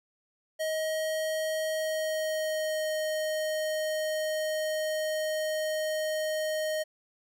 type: tone with pitch glide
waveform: square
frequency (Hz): 630 to 622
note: D#5 to D#5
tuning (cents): +21 to -1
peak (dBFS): -29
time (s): 0.59-6.84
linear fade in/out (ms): 20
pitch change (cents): -22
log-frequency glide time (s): 1.75-2.92
effects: none